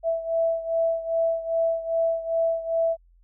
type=beating tone pair; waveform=sine; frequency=659.3 / 661.8 Hz; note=E5 / E5; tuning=0 / +7 cents; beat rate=2.5 Hz; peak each=-23 / -27 dBFS; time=0.03-2.97 s; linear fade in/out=50 ms; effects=added 43 Hz sine -54 dBFS peak until 3.23 s